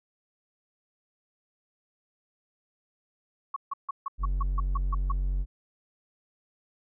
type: tone bursts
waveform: sine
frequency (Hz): 1108.7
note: C#6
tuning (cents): 0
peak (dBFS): -28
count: 10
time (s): 3.54-5.12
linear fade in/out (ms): 5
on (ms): 23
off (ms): 150
type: tone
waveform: triangle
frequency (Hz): 46.31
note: F#1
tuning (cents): +2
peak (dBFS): -23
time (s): 4.18-5.46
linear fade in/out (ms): 50
effects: none